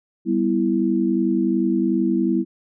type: chord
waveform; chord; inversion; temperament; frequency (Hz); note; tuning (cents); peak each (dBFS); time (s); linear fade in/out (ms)
sine; E minor; first; equal; 196 / 246.9 / 329.6; G3 / B3 / E4; 0 / 0 / 0; -22 / -22 / -20; 0.25-2.45; 50
effects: none